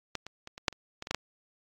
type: clicks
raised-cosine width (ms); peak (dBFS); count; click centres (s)
0.2; -15 / -24 / -25 / -25 / -7 / -29 / -21 / -22 / -12 / -11; 10; 0.153 / 0.266 / 0.474 / 0.579 / 0.682 / 0.727 / 1.024 / 1.071 / 1.11 / 1.146
effects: AAC 48 kbps